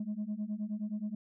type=beating tone pair; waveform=sine; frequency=205.6 / 215.1 Hz; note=G#3 / A3; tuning=-17 / -39 cents; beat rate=9.5 Hz; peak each=-36 / -35 dBFS; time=0-1.15 s; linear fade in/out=5 ms; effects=tanh soft clip ceiling -30 dBFS